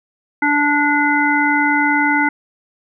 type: harmonic tone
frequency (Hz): 291.8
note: D4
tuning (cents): -11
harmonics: 1 / 3 / 5 / 7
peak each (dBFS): -18 / -18 / -18 / -18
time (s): 0.42-2.29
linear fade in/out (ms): 5
effects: none